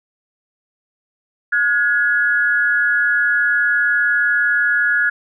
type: tone pair together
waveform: sine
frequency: 1443 / 1682.7 Hz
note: F#6 / G#6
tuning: -44 / +22 cents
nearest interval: minor third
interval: 266 cents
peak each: -16 dBFS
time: 1.52-5.1 s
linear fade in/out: 10 ms
effects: none